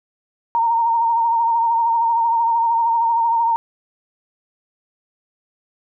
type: tone with vibrato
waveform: sine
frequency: 924 Hz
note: A#5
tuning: 16 cents flat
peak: -14 dBFS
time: 0.55-3.56 s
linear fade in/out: 0 ms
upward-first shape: sine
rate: 13 Hz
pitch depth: 35 cents each way
effects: none